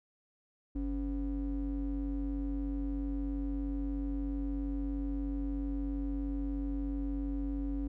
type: ring-modulated tone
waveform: triangle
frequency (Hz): 116.54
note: A#2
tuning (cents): 0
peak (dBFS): -27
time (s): 0.75-7.88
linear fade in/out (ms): 10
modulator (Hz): 165
effects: none